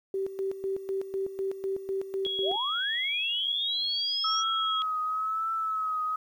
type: tone with tremolo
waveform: sine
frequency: 387.1 Hz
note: G4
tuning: 22 cents flat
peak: -27 dBFS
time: 0.14-2.56 s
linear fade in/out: 2 ms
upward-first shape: square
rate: 4 Hz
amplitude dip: 70%
type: tone with pitch glide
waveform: sine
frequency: 3322 to 3297 Hz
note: G#7 to G#7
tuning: 0 to -13 cents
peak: -29 dBFS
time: 2.25-4.82 s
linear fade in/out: 0 ms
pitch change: -13 cents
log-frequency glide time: 3.36-4.16 s
type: linear sweep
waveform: sine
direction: up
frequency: 489.3 to 5780 Hz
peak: -30 dBFS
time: 2.42-4.44 s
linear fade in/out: 50 ms
type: tone with vibrato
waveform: sine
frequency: 1289 Hz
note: E6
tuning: 39 cents flat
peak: -27 dBFS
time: 4.24-6.16 s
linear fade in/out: 5 ms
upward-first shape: triangle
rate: 0.98 Hz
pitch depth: 55 cents each way
effects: 10-bit